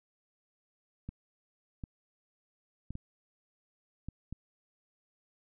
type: clicks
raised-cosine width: 5 ms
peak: -27 dBFS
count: 6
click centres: 1.09 / 1.838 / 2.906 / 2.954 / 4.086 / 4.326 s
effects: none